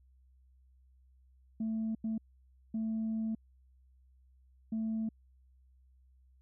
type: tone bursts at uneven times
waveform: sine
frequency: 221.6 Hz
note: A3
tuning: 13 cents sharp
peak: -30 dBFS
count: 4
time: 1.6-1.95 / 2.04-2.18 / 2.74-3.35 / 4.72-5.09 s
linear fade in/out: 5 ms
effects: tanh soft clip ceiling -29 dBFS + added 64 Hz sine -61 dBFS peak until 6.41 s